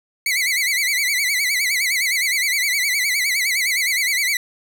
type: tone with vibrato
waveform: sawtooth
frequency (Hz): 2126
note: C7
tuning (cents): +27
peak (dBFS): -14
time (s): 0.26-4.37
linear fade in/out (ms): 2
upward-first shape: sine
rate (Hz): 9.7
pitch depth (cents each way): 140
effects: none